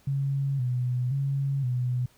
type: tone with vibrato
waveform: sine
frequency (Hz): 131.2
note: C3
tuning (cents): +5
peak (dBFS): -24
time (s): 0.07-2.06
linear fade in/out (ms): 5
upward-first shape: square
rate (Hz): 0.96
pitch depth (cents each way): 89
effects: pink hiss -61 dBFS RMS until 2.17 s